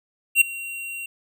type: tone with ADSR envelope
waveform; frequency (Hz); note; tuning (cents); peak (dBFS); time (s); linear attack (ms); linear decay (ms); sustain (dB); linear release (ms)
square; 2748; F7; -29; -10; 0.35-1.06; 62; 6; -21; 4
effects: none